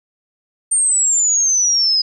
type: exponential sweep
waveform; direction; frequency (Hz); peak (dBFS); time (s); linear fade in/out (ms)
sine; down; 8850 to 4977; -12; 0.71-2.02; 10
effects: none